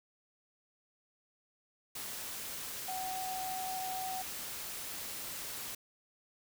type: tone in noise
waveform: sine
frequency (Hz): 750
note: F#5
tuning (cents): +23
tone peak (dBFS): -37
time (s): 2.88-4.22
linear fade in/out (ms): 5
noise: white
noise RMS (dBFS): -42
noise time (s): 1.95-5.75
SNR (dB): +2
effects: none